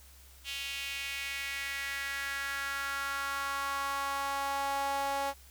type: tone with high-pass filter sweep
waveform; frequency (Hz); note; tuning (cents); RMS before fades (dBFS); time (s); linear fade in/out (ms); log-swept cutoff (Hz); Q
sawtooth; 277.2; C#4; 0; -35; 0.44-5.34; 50; 2900 to 710; 3.3
effects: added 66 Hz sine -55 dBFS peak until 5.5 s + white hiss -58 dBFS RMS until 5.5 s